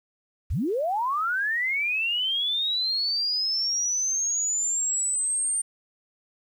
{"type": "linear sweep", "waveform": "sine", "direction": "up", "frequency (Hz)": [42.66, 8870], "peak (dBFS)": -23, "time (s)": [0.5, 5.62], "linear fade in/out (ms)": 10, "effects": ["9-bit"]}